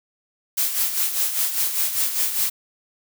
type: noise with tremolo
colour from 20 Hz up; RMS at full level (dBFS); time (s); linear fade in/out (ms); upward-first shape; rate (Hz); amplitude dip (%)
blue; -20; 0.57-2.5; 10; sine; 5; 60
effects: none